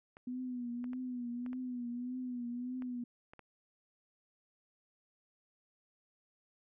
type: clicks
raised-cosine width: 0.5 ms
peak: -37 dBFS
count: 8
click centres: 0.169 / 0.842 / 0.933 / 1.463 / 1.531 / 2.822 / 3.335 / 3.393 s
type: tone with vibrato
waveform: sine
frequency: 246.9 Hz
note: B3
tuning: in tune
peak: -37 dBFS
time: 0.27-3.04 s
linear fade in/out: 5 ms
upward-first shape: triangle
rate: 1.7 Hz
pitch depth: 67 cents each way
effects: none